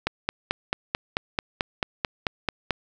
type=click train; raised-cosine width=0.3 ms; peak=-7 dBFS; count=13; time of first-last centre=0.07-2.707 s; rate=4.55 Hz; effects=none